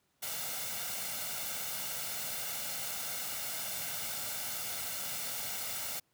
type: noise with comb filter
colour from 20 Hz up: white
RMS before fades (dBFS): -38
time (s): 0.22-6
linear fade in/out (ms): 10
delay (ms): 1.4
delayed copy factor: +0.6
effects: pink hiss -75 dBFS RMS until 6.13 s + high-pass 100 Hz 12 dB/octave